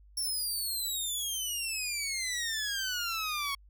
15% pulse exponential sweep, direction down, 5510 to 1100 Hz, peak -25 dBFS, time 0.17-3.55 s, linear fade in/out 5 ms, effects added 50 Hz sine -54 dBFS peak until 3.69 s

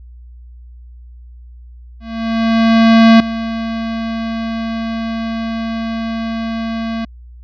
square tone with ADSR envelope, 226.5 Hz, A#3, 50 cents flat, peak -4 dBFS, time 2-7.05 s, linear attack 1200 ms, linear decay 3 ms, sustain -15 dB, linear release 6 ms, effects added 60 Hz sine -34 dBFS peak until 7.43 s + resampled to 11025 Hz

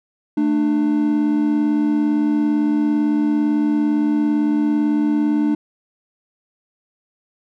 triangle tone pair together, 220.4 / 298.2 Hz, A3 / D4, +3 / +27 cents, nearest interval perfect fourth, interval 524 cents, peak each -19 / -14 dBFS, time 0.37-5.55 s, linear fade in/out 5 ms, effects none

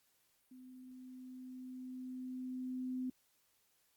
sine tone with level ramp, 255.3 Hz, C4, 42 cents flat, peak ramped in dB -53 to -36 dBFS, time 0.51-3.1 s, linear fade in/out 5 ms, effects white hiss -75 dBFS RMS until 3.96 s + Opus 48 kbps

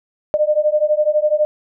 sine beating tone pair, 599 / 611 Hz, D5 / D#5, +34 / -32 cents, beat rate 12 Hz, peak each -16 dBFS, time 0.34-1.45 s, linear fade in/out 0 ms, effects none

